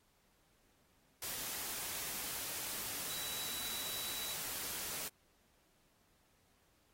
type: tone in noise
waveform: sine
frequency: 3917 Hz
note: B7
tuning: 15 cents flat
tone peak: -45 dBFS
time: 3.1-4.34 s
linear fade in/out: 2 ms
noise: white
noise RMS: -42 dBFS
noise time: 1.22-5.08 s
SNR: -6 dB
effects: pink hiss -73 dBFS RMS until 6.93 s + AAC 48 kbps